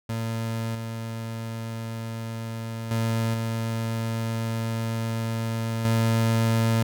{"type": "tone with level steps", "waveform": "30% pulse", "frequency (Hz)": 113.5, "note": "A#2", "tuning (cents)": -46, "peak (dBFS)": [-24, -28, -20, -23, -17], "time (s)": [0.09, 6.83], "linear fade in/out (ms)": 5, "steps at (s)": [0.75, 2.91, 3.34, 5.85], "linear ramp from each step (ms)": 2, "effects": []}